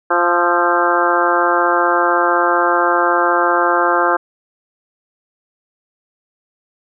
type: harmonic tone with a mistuned harmonic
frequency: 174.61 Hz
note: F3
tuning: in tune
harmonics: 2 / 3 / 4 / 5 / 6 / 7 / 8 / 9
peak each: -20 / -20 / -20 / -20 / -20 / -20 / -20 / -20 dBFS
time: 0.1-4.17 s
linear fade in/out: 10 ms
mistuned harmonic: 8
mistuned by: -49 cents
effects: none